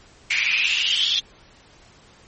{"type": "noise with high-pass filter sweep", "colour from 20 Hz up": "pink", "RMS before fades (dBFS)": -21, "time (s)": [0.3, 1.2], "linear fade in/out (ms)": 10, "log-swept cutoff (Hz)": [2200, 3500], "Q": 9.1, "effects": ["pink hiss -51 dBFS RMS until 2.27 s", "MP3 32 kbps"]}